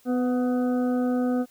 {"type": "harmonic tone with a mistuned harmonic", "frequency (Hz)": 250, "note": "B3", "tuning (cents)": 21, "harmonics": [1, 2, 3, 5, 6], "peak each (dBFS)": [-22, -29, -35, -41, -44], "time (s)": [0.05, 1.46], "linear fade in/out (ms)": 50, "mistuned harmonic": 3, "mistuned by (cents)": -33, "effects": ["white hiss -59 dBFS RMS until 1.5 s"]}